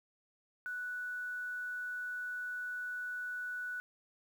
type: tone with quantisation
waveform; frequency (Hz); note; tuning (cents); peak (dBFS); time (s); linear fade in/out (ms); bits
sine; 1480; F#6; 0; -37; 0.66-3.8; 0; 10
effects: none